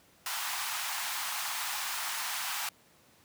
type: high-pass noise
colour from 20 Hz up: pink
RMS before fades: -35 dBFS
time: 0.26-2.69 s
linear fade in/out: 2 ms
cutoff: 780 Hz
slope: 48 dB/octave
effects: pink hiss -62 dBFS RMS until 3.24 s + high-pass 100 Hz 12 dB/octave